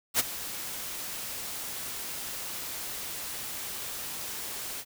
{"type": "noise with ADSR envelope", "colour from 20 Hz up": "white", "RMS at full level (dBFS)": -22, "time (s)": [0.14, 4.85], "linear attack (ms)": 55, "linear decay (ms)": 21, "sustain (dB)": -15, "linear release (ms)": 58, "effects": []}